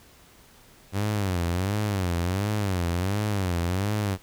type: tone with vibrato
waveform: sawtooth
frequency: 95.1 Hz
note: F#2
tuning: 48 cents sharp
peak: -20 dBFS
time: 0.92-4.18 s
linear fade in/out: 50 ms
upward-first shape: sine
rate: 1.4 Hz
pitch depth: 190 cents each way
effects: pink hiss -54 dBFS RMS until 4.22 s